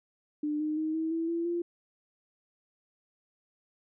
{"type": "tone with pitch steps", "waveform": "sine", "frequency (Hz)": [298.9, 306.1, 313.4, 320.9, 328.6, 336.5, 344.5], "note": ["D4", "D#4", "D#4", "E4", "E4", "E4", "F4"], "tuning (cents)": [31, -28, 13, -46, -5, 36, -24], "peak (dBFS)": -28, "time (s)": [0.43, 1.62], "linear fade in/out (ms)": 5, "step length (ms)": 170, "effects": []}